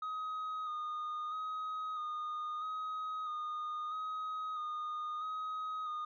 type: tone with vibrato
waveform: sine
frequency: 1244.5 Hz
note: D#6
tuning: in tune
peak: -34 dBFS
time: 0.02-6.05 s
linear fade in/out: 5 ms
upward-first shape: square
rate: 0.77 Hz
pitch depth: 24 cents each way
effects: tanh soft clip ceiling -36 dBFS